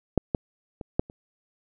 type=clicks; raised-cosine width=2 ms; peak=-6 / -10 / -22 / -7 / -29 dBFS; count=5; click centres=0.177 / 0.348 / 0.812 / 0.995 / 1.099 s; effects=none